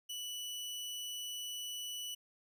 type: tone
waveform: sawtooth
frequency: 2960 Hz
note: F#7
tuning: in tune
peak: -37 dBFS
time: 0.09-2.15 s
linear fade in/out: 10 ms
effects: none